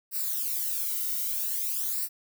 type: noise with flanger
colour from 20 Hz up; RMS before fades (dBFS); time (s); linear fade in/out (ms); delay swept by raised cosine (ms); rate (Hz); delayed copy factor
violet; -30; 0.11-2.09; 50; 0.3 to 1.21; 0.51; -0.8
effects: none